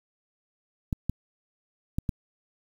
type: clicks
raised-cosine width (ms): 5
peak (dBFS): -14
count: 4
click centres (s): 0.928 / 1.096 / 1.985 / 2.092
effects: 8-bit